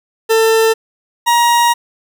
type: tone pair in turn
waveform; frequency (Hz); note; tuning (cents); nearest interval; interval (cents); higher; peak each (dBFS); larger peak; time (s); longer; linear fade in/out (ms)
40% pulse; 446.9 / 946.9; A4 / A#5; +27 / +27; octave + minor second; 1300; second; -8; neither; 0.29-0.74 / 1.26-1.74; second; 20
effects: none